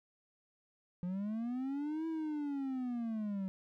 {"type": "linear two-way sweep", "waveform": "triangle", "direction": "up then down", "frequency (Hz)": [173.9, 327.2, 187.4], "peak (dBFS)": -33, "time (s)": [1.03, 3.48], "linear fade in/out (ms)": 0, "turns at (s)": 2.07, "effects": []}